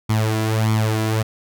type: tone with flanger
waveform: sawtooth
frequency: 109.6 Hz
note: A2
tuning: 6 cents flat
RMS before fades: -19 dBFS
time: 0.09-1.23 s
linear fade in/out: 10 ms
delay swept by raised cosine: 0.89 to 2.99 ms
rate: 1.6 Hz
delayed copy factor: +0.7
effects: none